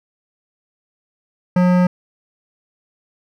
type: tone with hard clipping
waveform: sine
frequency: 180 Hz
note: F#3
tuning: 47 cents flat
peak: -13 dBFS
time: 1.56-1.87 s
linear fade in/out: 5 ms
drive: 16 dB
effects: none